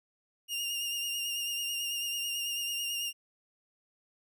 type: tone with vibrato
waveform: sawtooth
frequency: 2820 Hz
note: F7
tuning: 16 cents sharp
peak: -29 dBFS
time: 0.48-3.13 s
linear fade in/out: 50 ms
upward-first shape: sine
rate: 9.1 Hz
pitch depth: 30 cents each way
effects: none